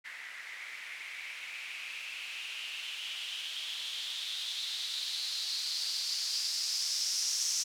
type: noise with low-pass filter sweep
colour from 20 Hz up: violet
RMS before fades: -37 dBFS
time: 0.04-7.64 s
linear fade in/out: 20 ms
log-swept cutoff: 1900 to 5800 Hz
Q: 4.9
effects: none